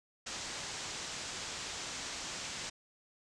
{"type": "low-pass noise", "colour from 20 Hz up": "white", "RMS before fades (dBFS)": -42, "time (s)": [0.26, 2.7], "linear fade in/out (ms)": 10, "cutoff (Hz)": 7700, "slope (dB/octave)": 48, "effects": []}